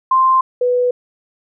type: tone pair in turn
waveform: sine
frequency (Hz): 1046.5 / 493.9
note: C6 / B4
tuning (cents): 0 / 0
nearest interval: octave + minor second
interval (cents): 1300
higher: first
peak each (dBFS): -9 / -12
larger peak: first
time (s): 0.11-0.41 / 0.61-0.91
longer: neither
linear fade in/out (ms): 5
effects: none